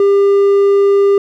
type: tone with hard clipping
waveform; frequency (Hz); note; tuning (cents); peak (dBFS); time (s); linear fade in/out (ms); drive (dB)
sine; 399.2; G4; +32; -8; 0-1.18; 2; 3
effects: none